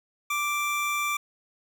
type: tone pair together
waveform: square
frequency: 1174.5 / 2349 Hz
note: D6 / D7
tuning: 0 / 0 cents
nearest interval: octave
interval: 1200 cents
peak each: -29 / -29 dBFS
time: 0.3-1.17 s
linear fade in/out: 5 ms
effects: none